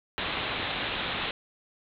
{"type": "low-pass noise", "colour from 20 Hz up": "white", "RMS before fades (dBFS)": -32, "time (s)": [0.18, 1.31], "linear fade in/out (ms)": 0, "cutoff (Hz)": 3900, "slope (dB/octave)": 96, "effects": []}